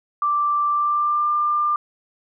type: tone with pitch glide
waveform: sine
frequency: 1174.7 to 1194.5 Hz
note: D6 to D6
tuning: 0 to +29 cents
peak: -17 dBFS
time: 0.22-1.76 s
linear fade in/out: 2 ms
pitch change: +29 cents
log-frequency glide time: 0.7-1.29 s
effects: none